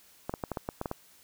clicks, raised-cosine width 1 ms, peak -18 dBFS, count 9, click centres 0.295 / 0.339 / 0.438 / 0.517 / 0.572 / 0.689 / 0.814 / 0.858 / 0.914 s, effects white hiss -59 dBFS RMS until 1.23 s

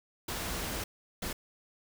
pink noise bursts at uneven times, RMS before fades -36 dBFS, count 2, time 0.28-0.84 / 1.22-1.33 s, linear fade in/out 5 ms, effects none

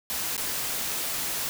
white noise with dropouts, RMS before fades -30 dBFS, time 0.1-1.49 s, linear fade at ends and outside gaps 0 ms, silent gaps 0.366-0.378 s, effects none

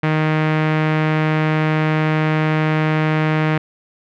sawtooth tone with low-pass filter, 155.56 Hz, D#3, in tune, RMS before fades -17 dBFS, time 0.03-3.58 s, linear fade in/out 5 ms, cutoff 2200 Hz, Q 1.8, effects none

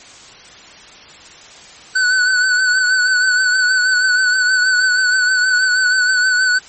square tone with vibrato, 1500 Hz, F#6, 23 cents sharp, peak -12 dBFS, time 1.95-6.59 s, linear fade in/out 10 ms, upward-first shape sine, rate 6.3 Hz, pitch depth 38 cents each way, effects white hiss -39 dBFS RMS until 6.68 s + MP3 32 kbps

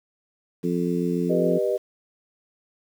harmonic tone, 87.31 Hz, F2, in tune, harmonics 2 / 3 / 4 / 5, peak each -25 / -27 / -28 / -29 dBFS, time 0.63-1.59 s, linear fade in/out 20 ms
sine chord, G augmented, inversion none, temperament just, 392 / 490 / 612.5 Hz, G4 / B4 / D#5, 0 / -14 / -27 cents, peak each -25 dBFS, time 1.29-1.78 s, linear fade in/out 20 ms
effects 8-bit

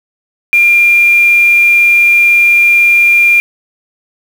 sine tone with quantisation, 2394 Hz, D7, 33 cents sharp, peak -4 dBFS, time 0.53-3.4 s, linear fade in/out 0 ms, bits 4, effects none

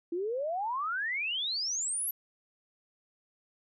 sine exponential sweep, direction up, 329.6 to 12000 Hz, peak -30 dBFS, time 0.12-2.11 s, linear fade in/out 5 ms, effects none

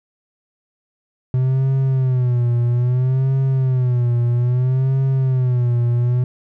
triangle tone with vibrato, 126.7 Hz, B2, 45 cents sharp, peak -12 dBFS, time 1.34-6.24 s, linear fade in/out 2 ms, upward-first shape sine, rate 0.61 Hz, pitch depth 100 cents each way, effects none

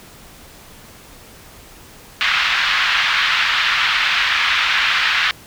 pink band-pass noise, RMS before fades -17 dBFS, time 2.21-5.31 s, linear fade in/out 0 ms, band 1300 to 3700 Hz, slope 24 dB/octave, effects pink hiss -42 dBFS RMS until 5.46 s

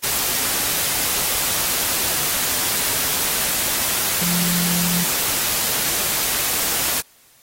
sine tone in noise, 174.61 Hz, F3, in tune, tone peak -23 dBFS, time 4.21-5.04 s, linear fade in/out 10 ms, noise white, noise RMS -21 dBFS, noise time 0.03-7.01 s, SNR -5 dB, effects white hiss -53 dBFS RMS until 7.42 s + AAC 48 kbps

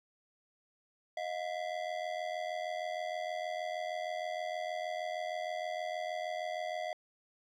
square ring-modulated tone, 670 Hz, E5, 28 cents sharp, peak -33 dBFS, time 1.17-6.93 s, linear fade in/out 2 ms, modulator 43.2 Hz, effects low-pass 4000 Hz 12 dB/octave + 12-bit

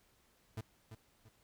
40% pulse tone with echo, 110 Hz, A2, in tune, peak -38 dBFS, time 0.57-0.61 s, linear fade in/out 5 ms, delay 340 ms, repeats 2, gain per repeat -9 dB, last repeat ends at 1.29 s, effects pink hiss -71 dBFS RMS until 1.43 s

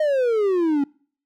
triangle exponential sweep, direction down, 628 to 274.1 Hz, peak -15 dBFS, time 0-0.84 s, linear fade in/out 5 ms, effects noise-tail reverb RT60 0.5 s tail -26 dB re dry

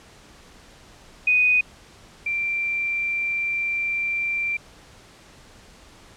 sine tone pair in turn, 2489 / 2358 Hz, D#7 / D7, 0 / +6 cents, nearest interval minor second, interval 94 cents, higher first, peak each -15 / -22 dBFS, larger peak first, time 1.27-1.61 / 2.26-4.57 s, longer second, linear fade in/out 5 ms, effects pink hiss -49 dBFS RMS until 6.16 s + low-pass 8000 Hz 12 dB/octave

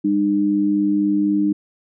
sine tone pair together, 199.9 / 303.9 Hz, G3 / D#4, +34 / -41 cents, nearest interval perfect fifth, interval 725 cents, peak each -21 / -16 dBFS, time 0.04-1.53 s, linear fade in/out 10 ms, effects none

